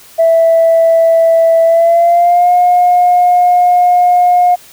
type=tone with pitch glide; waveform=sine; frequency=659.3 to 714.8 Hz; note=E5 to F5; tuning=0 to +40 cents; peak=-4 dBFS; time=0.18-4.56 s; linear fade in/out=20 ms; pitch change=+140 cents; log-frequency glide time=1.64-2.52 s; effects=tanh soft clip ceiling -1 dBFS + white hiss -39 dBFS RMS until 4.72 s